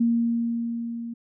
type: tone with level ramp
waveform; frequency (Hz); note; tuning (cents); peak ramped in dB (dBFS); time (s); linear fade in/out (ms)
sine; 233.2; A#3; +1; -17 to -31; 0-1.14; 10
effects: none